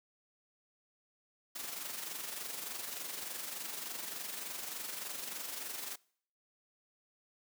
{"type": "noise with amplitude modulation", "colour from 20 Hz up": "white", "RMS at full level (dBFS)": -40, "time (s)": [1.55, 5.96], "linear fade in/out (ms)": 10, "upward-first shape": "sine", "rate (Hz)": 23.4, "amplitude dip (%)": 50, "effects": ["noise-tail reverb RT60 0.6 s tail -24 dB re dry", "high-pass 200 Hz 12 dB/octave"]}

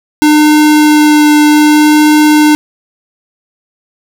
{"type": "tone with vibrato", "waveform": "square", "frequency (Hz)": 301.4, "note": "D4", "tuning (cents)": 45, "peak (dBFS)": -4, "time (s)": [0.22, 2.55], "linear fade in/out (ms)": 0, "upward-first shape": "sine", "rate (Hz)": 0.65, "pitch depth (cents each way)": 8, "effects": []}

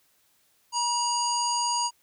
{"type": "harmonic tone", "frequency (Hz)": 956, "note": "A#5", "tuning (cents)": 43, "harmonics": [1, 3, 5, 7, 9, 10], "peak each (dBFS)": [-26, -37, -31, -30, -41, -43], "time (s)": [0.72, 1.91], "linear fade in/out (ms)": 50, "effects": ["white hiss -66 dBFS RMS until 2.02 s"]}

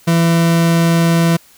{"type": "tone", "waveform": "40% pulse", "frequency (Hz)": 167.3, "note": "E3", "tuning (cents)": 26, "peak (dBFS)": -9, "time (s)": [0.07, 1.37], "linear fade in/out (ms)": 10, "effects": ["white hiss -47 dBFS RMS until 1.57 s"]}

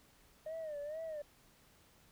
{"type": "tone with vibrato", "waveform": "sine", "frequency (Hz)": 613, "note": "D#5", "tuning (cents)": -26, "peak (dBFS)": -38, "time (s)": [0.46, 1.22], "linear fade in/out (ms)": 5, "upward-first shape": "sine", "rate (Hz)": 2.2, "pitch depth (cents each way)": 110, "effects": ["tanh soft clip ceiling -38 dBFS", "pink hiss -66 dBFS RMS until 2.11 s"]}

